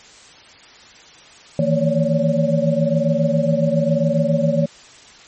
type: tone cluster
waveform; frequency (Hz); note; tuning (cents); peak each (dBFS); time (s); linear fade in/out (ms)
sine; 157.8 / 165.1 / 229.7 / 554 / 575; D#3 / E3 / A#3 / C#5 / D5; +25 / +3 / -25 / -1 / -37; -21; 1.59-4.66; 2
effects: white hiss -44 dBFS RMS until 5.27 s + MP3 32 kbps

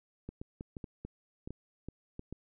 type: clicks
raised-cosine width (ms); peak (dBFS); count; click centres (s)
3; -28; 11; 0.29 / 0.415 / 0.609 / 0.768 / 0.842 / 1.05 / 1.475 / 1.506 / 1.886 / 2.194 / 2.326
effects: none

